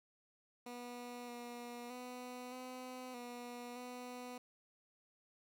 15% pulse tone with pitch steps, 243.6 / 240.6 / 248.9 / 254.2 / 242.8 / 247.8 Hz, B3 / B3 / B3 / C4 / B3 / B3, -24 / -45 / +14 / -50 / -29 / +6 cents, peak -40 dBFS, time 0.66-4.38 s, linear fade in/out 5 ms, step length 620 ms, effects none

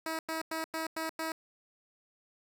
10% pulse tone bursts, 321.6 Hz, E4, 43 cents flat, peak -25 dBFS, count 6, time 0.06-1.32 s, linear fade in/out 2 ms, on 130 ms, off 96 ms, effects none

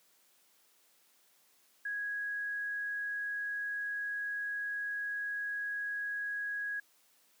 sine tone, 1658 Hz, G#6, 3 cents flat, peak -34 dBFS, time 1.85-6.8 s, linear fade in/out 5 ms, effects white hiss -68 dBFS RMS until 7.4 s + high-pass 200 Hz 12 dB/octave

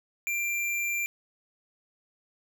square tone, 2370 Hz, D7, 15 cents sharp, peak -28 dBFS, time 0.27-1.06 s, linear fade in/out 0 ms, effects none

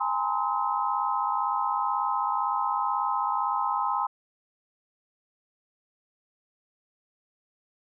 sine tone cluster, 819 / 881 / 940 / 1036 / 1279 Hz, G#5 / A5 / A#5 / C6 / D#6, -24 / +2 / +14 / -17 / +47 cents, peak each -30 / -35 / -33 / -28 / -31 dBFS, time 0-4.07 s, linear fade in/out 10 ms, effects none

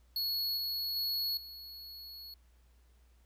square tone with level steps, 4358 Hz, C#8, 30 cents flat, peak -32 / -34 / -32 / -46 dBFS, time 0.16-2.34 s, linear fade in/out 2 ms, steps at 0.57 / 0.96 / 1.37 s, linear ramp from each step 2 ms, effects added 60 Hz sine -61 dBFS peak until 3.25 s + pink hiss -73 dBFS RMS until 3.25 s

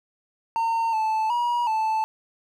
triangle tone with pitch steps, 912 / 876 / 959 / 878 Hz, A#5 / A5 / A#5 / A5, -38 / -8 / +49 / -4 cents, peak -19 dBFS, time 0.56-2.04 s, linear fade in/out 0 ms, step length 370 ms, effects none

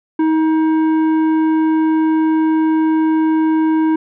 triangle tone with tanh clipping, 316.7 Hz, D#4, 31 cents sharp, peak -13 dBFS, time 0.19-3.96 s, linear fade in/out 5 ms, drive 14 dB, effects none

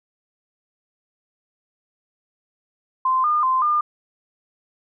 sine tone with pitch steps, 1038 / 1213 / 1038 / 1206 Hz, C6 / D#6 / C6 / D6, -14 / -44 / -14 / +46 cents, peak -16 dBFS, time 3.05-3.81 s, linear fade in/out 5 ms, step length 190 ms, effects none

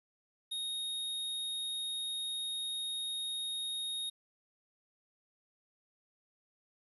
square tone, 3729 Hz, A#7, in tune, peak -36 dBFS, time 0.51-4.1 s, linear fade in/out 10 ms, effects resampled to 32000 Hz + 11-bit

